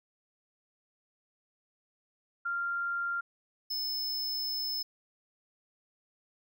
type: tone pair in turn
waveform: sine / square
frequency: 1391 / 5228 Hz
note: F6 / E8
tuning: -7 / -15 cents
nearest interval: octave + major seventh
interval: 2292 cents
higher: second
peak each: -30 / -32 dBFS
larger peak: first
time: 2.45-3.21 / 3.7-4.83 s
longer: second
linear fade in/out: 10 ms
effects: none